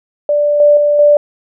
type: tone with level steps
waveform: sine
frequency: 587.3 Hz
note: D5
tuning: in tune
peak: -9 / -4 / -8 / -4 dBFS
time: 0.29-1.17 s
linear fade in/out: 2 ms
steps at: 0.6 / 0.77 / 0.99 s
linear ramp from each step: 2 ms
effects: none